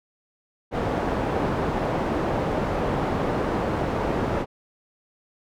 white low-pass noise, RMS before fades -25 dBFS, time 0.71-4.46 s, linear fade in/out 50 ms, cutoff 680 Hz, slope 12 dB/octave, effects none

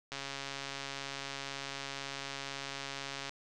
click train, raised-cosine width 0.2 ms, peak -22 dBFS, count 439, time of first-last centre 0.12-3.294 s, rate 138 Hz, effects resampled to 24000 Hz + 9-bit

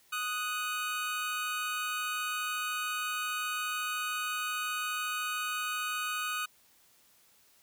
25% pulse tone pair together, 1245.6 / 1480 Hz, D#6 / F#6, +2 / 0 cents, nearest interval minor third, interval 298 cents, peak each -30 / -33 dBFS, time 0.12-6.46 s, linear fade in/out 10 ms, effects white hiss -64 dBFS RMS until 7.62 s

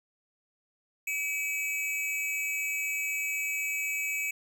square tone pair together, 2288 / 2568 Hz, D7 / E7, -46 / -46 cents, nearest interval major second, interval 200 cents, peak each -33 / -33 dBFS, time 1.07-4.31 s, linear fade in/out 5 ms, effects none

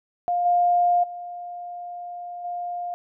sine tone with level steps, 705 Hz, F5, 16 cents sharp, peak -20 / -16 / -32 / -27 dBFS, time 0.28-2.94 s, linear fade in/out 0 ms, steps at 0.45 / 1.03 / 2.44 s, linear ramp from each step 10 ms, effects none

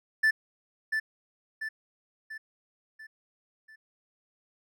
triangle tone with echo, 1758 Hz, A6, 2 cents flat, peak -18 dBFS, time 0.23-0.31 s, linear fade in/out 10 ms, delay 690 ms, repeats 5, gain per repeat -6 dB, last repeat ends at 3.76 s, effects none

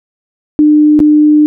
sine tone with dropouts, 300.9 Hz, D4, 42 cents sharp, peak -3 dBFS, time 0.59-1.46 s, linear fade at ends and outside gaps 0 ms, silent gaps 0.992-1.002 s, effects none

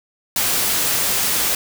white noise, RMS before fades -19 dBFS, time 0.36-1.55 s, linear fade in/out 2 ms, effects none

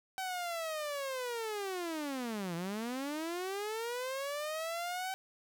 sawtooth linear two-way sweep, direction down then up, 766 to 164 to 766 Hz, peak -32 dBFS, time 0.18-5.14 s, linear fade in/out 0 ms, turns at 2.55 s, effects none

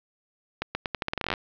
accelerating click train, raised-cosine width 0.3 ms, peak -11 dBFS, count 16, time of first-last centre 0.62-1.338 s, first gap 130 ms, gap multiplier 0.83, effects low-pass 5000 Hz 12 dB/octave + 8-bit

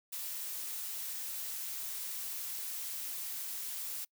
blue noise, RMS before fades -40 dBFS, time 0.12-4.05 s, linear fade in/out 10 ms, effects noise-tail reverb RT60 0.1 s tail -25 dB re dry

